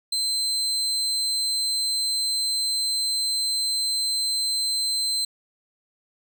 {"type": "tone", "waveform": "35% pulse", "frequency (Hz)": 4100, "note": "C8", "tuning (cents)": -36, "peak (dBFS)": -21, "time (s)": [0.12, 5.25], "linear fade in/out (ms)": 5, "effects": []}